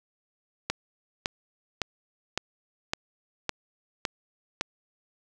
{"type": "click train", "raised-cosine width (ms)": 0.2, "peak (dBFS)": -9, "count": 8, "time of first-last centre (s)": [0.7, 4.611], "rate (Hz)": 1.79, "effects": []}